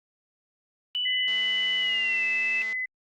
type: tone with pitch glide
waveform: sine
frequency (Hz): 2969 to 2630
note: F#7 to E7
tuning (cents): +5 to -5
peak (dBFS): -25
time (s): 0.95-2.62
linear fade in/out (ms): 0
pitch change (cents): -210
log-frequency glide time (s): 1.79-2.24
type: tone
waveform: sine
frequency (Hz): 2021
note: B6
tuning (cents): +39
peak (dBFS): -27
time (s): 1.05-2.86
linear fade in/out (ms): 10
type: click train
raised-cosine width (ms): 0.2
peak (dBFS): -28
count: 318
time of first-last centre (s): 1.28-2.727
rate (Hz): 219
effects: Opus 48 kbps